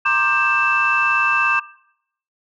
sine tone cluster, 939 / 1071 / 1188 / 1576 / 2651 Hz, A#5 / C6 / D6 / G6 / E7, +12 / +40 / +20 / +9 / +9 cents, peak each -27 / -24 / -19 / -19 / -18 dBFS, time 0.05-1.6 s, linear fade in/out 10 ms, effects noise-tail reverb RT60 0.7 s tail -20 dB re dry + tanh soft clip ceiling -6 dBFS

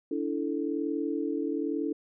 sine chord, D suspended second, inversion none, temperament equal with one note detuned, 288.6 / 329.6 / 440 Hz, D4 / E4 / A4, -30 / 0 / 0 cents, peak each -31 / -32 / -34 dBFS, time 0.11-1.93 s, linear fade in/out 5 ms, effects none

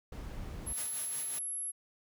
brown noise, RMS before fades -42 dBFS, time 0.12-0.73 s, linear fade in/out 5 ms
white noise with exponential growth, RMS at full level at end -41 dBFS, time 0.54-0.82 s, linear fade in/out 2 ms, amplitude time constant 60 ms
sine tone, 11175 Hz, F9, in tune, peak -35 dBFS, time 0.66-1.72 s, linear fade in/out 20 ms
white noise with tremolo, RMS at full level -43 dBFS, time 0.77-1.39 s, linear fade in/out 5 ms, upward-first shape sine, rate 5.5 Hz, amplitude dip 55%
effects none

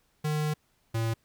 square tone pair in turn, 152 / 113.44 Hz, D#3 / A#2, -40 / -47 cents, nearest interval perfect fourth, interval 507 cents, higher first, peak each -27 dBFS, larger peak neither, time 0.24-0.54 / 0.94-1.14 s, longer first, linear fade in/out 10 ms, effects pink hiss -70 dBFS RMS until 1.24 s

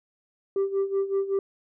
sine tone with tremolo, 392 Hz, G4, in tune, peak -18 dBFS, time 0.56-1.39 s, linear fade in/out 2 ms, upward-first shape sine, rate 5.3 Hz, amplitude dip 80%, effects tanh soft clip ceiling -20 dBFS

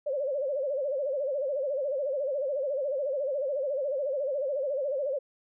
sine tone with vibrato, 554.4 Hz, C#5, in tune, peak -27 dBFS, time 0.06-5.19 s, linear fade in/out 10 ms, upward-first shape sine, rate 14 Hz, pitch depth 130 cents each way, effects none

